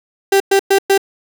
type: tone bursts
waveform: 35% pulse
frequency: 392 Hz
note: G4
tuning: in tune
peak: -7 dBFS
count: 4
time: 0.32-0.978 s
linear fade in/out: 5 ms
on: 82 ms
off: 110 ms
effects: none